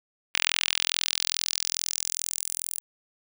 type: tone with high-pass filter sweep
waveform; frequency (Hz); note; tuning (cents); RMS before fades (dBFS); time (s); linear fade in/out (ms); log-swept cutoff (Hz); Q
sawtooth; 42.36; E1; +48; -29; 0.34-2.8; 0; 2500 to 9800; 1.9
effects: none